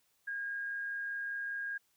sine tone with amplitude modulation, 1626 Hz, G#6, 37 cents flat, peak -34 dBFS, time 0.27-1.78 s, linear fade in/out 10 ms, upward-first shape sine, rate 125 Hz, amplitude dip 30%, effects white hiss -74 dBFS RMS until 1.96 s

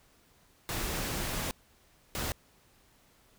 pink noise bursts at uneven times, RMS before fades -34 dBFS, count 2, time 0.69-1.51 / 2.15-2.32 s, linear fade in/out 0 ms, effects pink hiss -64 dBFS RMS until 3.38 s

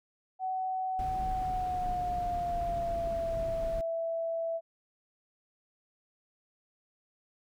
sine tone with pitch glide, 751 to 661.4 Hz, F#5 to E5, +26 to +6 cents, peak -30 dBFS, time 0.39-4.61 s, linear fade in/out 50 ms, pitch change -220 cents, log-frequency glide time 1.29-3.39 s
brown noise, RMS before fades -39 dBFS, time 0.99-3.81 s, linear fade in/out 0 ms
effects none

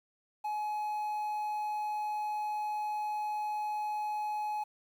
triangle tone with quantisation, 845 Hz, G#5, 30 cents sharp, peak -30 dBFS, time 0.44-4.64 s, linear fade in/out 10 ms, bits 10, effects none

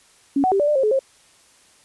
sine tone with pitch steps, 278.2 / 747 / 392.8 / 583 / 597 / 534 / 427.5 / 536 Hz, C#4 / F#5 / G4 / D5 / D5 / C5 / A4 / C5, +6 / +16 / +4 / -13 / +28 / +35 / -50 / +42 cents, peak -15 dBFS, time 0.36-0.992 s, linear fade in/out 5 ms, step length 79 ms, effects white hiss -54 dBFS RMS until 1.84 s + resampled to 24000 Hz

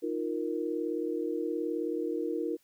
sine chord, Eb suspended second, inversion none, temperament just, 311.1 / 350 / 466.7 Hz, Eb4 / F4 / Bb4, 0 / +4 / +2 cents, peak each -34 dBFS, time 0.02-2.57 s, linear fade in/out 20 ms, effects white hiss -69 dBFS RMS until 2.63 s

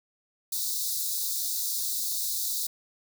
white high-pass noise, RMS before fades -30 dBFS, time 0.52-2.67 s, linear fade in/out 5 ms, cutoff 3700 Hz, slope 96 dB/octave, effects none

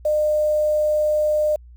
sine tone with quantisation, 606 Hz, D#5, 46 cents flat, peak -16 dBFS, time 0.05-1.56 s, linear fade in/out 5 ms, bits 7, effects added 60 Hz sine -41 dBFS peak until 1.76 s

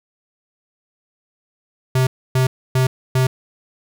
square tone bursts, 129.6 Hz, C3, 16 cents flat, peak -14 dBFS, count 4, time 1.95-3.27 s, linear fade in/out 5 ms, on 120 ms, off 280 ms, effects none

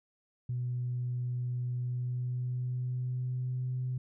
sine tone with pitch glide, 123.47 to 127.09 Hz, B2 to C3, 0 to -50 cents, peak -30 dBFS, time 0.49-3.98 s, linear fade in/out 5 ms, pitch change +50 cents, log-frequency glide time 1.77-3.72 s, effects tanh soft clip ceiling -26 dBFS

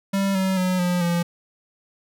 square tone with pitch steps, 196 / 189.76 / 183.72 / 177.87 / 172.21 Hz, G3 / F#3 / F#3 / F3 / F3, 0 / +44 / -12 / +32 / -24 cents, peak -20 dBFS, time 0.13-1.23 s, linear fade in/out 10 ms, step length 220 ms, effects none

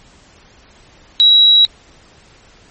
sine tone, 3877 Hz, B7, 33 cents flat, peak -5 dBFS, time 1.2-1.65 s, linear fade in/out 0 ms, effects pink hiss -46 dBFS RMS until 2.7 s + MP3 32 kbps

